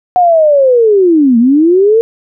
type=linear two-way sweep; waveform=sine; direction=down then up; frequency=734 to 224.6 to 464.6 Hz; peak=-4 dBFS; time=0.16-2.01 s; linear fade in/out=0 ms; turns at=1.38 s; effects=none